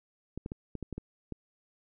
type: clicks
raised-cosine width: 3 ms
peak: -24 dBFS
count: 8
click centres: 0.376 / 0.461 / 0.519 / 0.753 / 0.827 / 0.927 / 0.98 / 1.323 s
effects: none